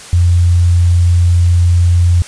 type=tone; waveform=sine; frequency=87.31 Hz; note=F2; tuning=in tune; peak=-6 dBFS; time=0.13-2.22 s; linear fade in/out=0 ms; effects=white hiss -32 dBFS RMS until 2.27 s + resampled to 22050 Hz